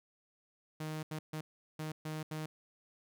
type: tone bursts at uneven times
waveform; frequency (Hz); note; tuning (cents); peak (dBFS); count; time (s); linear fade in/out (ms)
sawtooth; 155.5; D#3; -1; -34; 6; 0.8-1.03 / 1.11-1.19 / 1.33-1.41 / 1.79-1.92 / 2.05-2.23 / 2.31-2.46; 5
effects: none